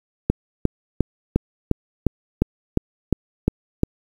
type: click train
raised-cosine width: 3 ms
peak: -3 dBFS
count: 11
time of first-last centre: 0.3-3.834 s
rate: 2.83 Hz
effects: 7-bit